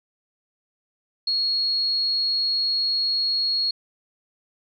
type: tone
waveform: sine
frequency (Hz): 4312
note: C#8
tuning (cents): -49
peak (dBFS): -20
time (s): 1.27-3.71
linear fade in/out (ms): 5
effects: none